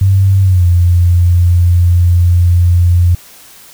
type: tone with pitch glide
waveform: sine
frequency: 96.6 to 87.57 Hz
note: G2 to F2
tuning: -25 to +5 cents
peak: -5 dBFS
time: 0.01-3.15 s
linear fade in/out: 5 ms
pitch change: -170 cents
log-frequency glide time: 0.42-0.65 s
effects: white hiss -38 dBFS RMS until 3.73 s